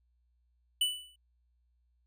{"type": "tone with exponential decay", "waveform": "square", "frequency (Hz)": 2976, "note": "F#7", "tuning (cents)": 9, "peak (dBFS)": -24, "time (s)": [0.81, 1.16], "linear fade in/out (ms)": 5, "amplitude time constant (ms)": 76, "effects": ["added 60 Hz sine -69 dBFS peak until 2.06 s"]}